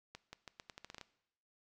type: accelerating click train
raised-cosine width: 0.2 ms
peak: -30 dBFS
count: 11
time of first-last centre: 0.15-1.013 s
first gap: 180 ms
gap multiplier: 0.82
effects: noise-tail reverb RT60 0.8 s tail -18 dB re dry